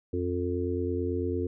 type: harmonic tone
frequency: 89 Hz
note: F2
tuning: 33 cents sharp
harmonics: 1 / 3 / 4 / 5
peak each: -32 / -33 / -32 / -33 dBFS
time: 0.13-1.47 s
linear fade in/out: 5 ms
effects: none